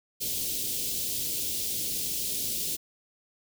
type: band-stop noise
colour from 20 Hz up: white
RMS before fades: -31 dBFS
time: 0.2-2.77 s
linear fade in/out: 20 ms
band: 470 to 3100 Hz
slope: 24 dB/octave
effects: none